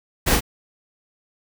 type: noise with echo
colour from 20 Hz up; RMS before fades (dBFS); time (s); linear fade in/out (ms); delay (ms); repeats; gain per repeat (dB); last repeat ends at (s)
pink; -18; 0.26-0.37; 20; 38; 1; -3; 0.408
effects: none